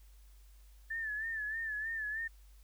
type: tone with vibrato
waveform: sine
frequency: 1760 Hz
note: A6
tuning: in tune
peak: -35 dBFS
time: 0.9-2.28 s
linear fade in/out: 10 ms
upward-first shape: sine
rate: 3.2 Hz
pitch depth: 71 cents each way
effects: added 50 Hz sine -55 dBFS peak until 2.63 s + white hiss -69 dBFS RMS until 2.63 s